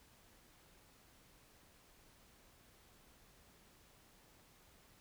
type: silence
effects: pink hiss -66 dBFS RMS until 5 s